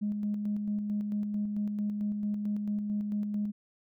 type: tone with tremolo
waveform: sine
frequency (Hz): 207.7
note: G#3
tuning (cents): 0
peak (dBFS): -27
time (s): 0.01-3.52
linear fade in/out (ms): 20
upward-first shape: square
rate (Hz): 4.5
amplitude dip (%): 35
effects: tanh soft clip ceiling -23 dBFS